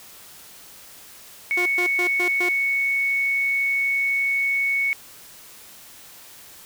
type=tone; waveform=sine; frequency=2217 Hz; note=C#7; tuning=in tune; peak=-19 dBFS; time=1.51-4.93 s; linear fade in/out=0 ms
type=tone bursts; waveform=sawtooth; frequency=356 Hz; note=F4; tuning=33 cents sharp; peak=-21 dBFS; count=5; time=1.57-2.49 s; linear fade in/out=5 ms; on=88 ms; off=120 ms
effects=white hiss -45 dBFS RMS until 6.65 s